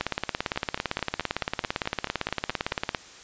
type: two click trains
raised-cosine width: 0.3 ms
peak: -16 / -9 dBFS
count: 11 / 53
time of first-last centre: 0.56-2.72 / 0.01-2.948 s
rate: 4.63 / 17.7 Hz
effects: white hiss -47 dBFS RMS until 3.23 s + resampled to 16000 Hz